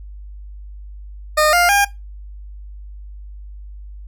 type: tone with pitch steps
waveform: 20% pulse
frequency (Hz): 611 / 701.9 / 806.2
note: D#5 / F5 / G5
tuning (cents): -32 / +9 / +48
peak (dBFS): -7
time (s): 1.37-1.85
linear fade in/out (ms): 10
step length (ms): 160
effects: noise-tail reverb RT60 0.2 s tail -19 dB re dry + added 50 Hz sine -32 dBFS peak until 4.07 s